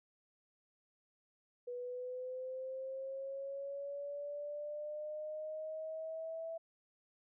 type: linear sweep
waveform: sine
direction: up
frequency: 487.4 to 659.3 Hz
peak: -40 dBFS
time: 1.67-6.58 s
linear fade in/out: 10 ms
effects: none